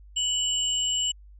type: tone pair together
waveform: sine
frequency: 2960 / 7459 Hz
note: F#7 / A#8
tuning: 0 / 0 cents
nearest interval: octave + major third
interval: 1600 cents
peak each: -25 / -28 dBFS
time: 0.16-1.12 s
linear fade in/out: 10 ms
effects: added 50 Hz sine -46 dBFS peak until 1.39 s